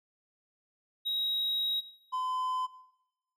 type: tone pair in turn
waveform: triangle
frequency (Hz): 3813 / 1019.6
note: A#7 / C6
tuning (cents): +38 / -45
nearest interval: octave + major seventh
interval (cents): 2283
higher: first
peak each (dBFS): -28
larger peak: neither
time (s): 1.05-1.81 / 2.12-2.67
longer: first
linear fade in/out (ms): 20
effects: noise-tail reverb RT60 0.9 s tail -17 dB re dry